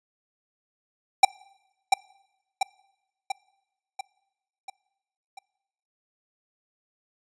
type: tone with echo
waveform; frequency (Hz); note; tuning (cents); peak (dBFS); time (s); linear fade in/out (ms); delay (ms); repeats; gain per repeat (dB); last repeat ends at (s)
square; 784; G5; 0; -10; 1.23-1.25; 5; 690; 6; -5; 5.39
effects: noise-tail reverb RT60 1.0 s tail -25 dB re dry + resampled to 22050 Hz